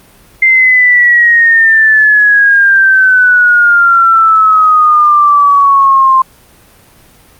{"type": "exponential sweep", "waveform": "sine", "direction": "down", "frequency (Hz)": [2093, 1046.5], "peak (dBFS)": -3, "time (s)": [0.42, 6.22], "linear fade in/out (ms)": 5, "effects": ["pink hiss -42 dBFS RMS until 7.39 s", "Opus 32 kbps"]}